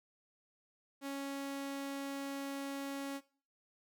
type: tone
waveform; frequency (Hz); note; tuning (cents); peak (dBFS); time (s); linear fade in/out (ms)
sawtooth; 276.9; C#4; -2; -35; 1.01-3.21; 50
effects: noise-tail reverb RT60 0.4 s tail -18 dB re dry